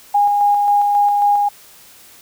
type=tone with tremolo; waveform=sine; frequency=818 Hz; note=G#5; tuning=26 cents flat; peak=-10 dBFS; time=0.14-1.49 s; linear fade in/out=10 ms; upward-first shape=square; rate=3.7 Hz; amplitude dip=25%; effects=white hiss -44 dBFS RMS until 2.21 s